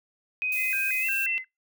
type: tone with pitch glide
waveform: sine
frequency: 2509 to 2689 Hz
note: D#7 to E7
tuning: +14 to +34 cents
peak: -25 dBFS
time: 0.42-1.38 s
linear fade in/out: 0 ms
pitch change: +120 cents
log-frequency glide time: 1-1.06 s
type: noise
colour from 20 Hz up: violet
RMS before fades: -36 dBFS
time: 0.52-1.26 s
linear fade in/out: 2 ms
type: tone with vibrato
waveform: sine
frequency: 1804 Hz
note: A6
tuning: 43 cents sharp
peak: -32 dBFS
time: 0.55-1.45 s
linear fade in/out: 50 ms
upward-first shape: square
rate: 2.8 Hz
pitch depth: 220 cents each way
effects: noise-tail reverb RT60 0.2 s tail -25 dB re dry